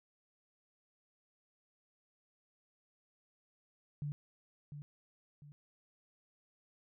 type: tone with echo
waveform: sine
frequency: 146 Hz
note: D3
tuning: 10 cents flat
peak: -36 dBFS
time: 4.02-4.12 s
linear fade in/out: 0 ms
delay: 700 ms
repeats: 2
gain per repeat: -8 dB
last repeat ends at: 5.52 s
effects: none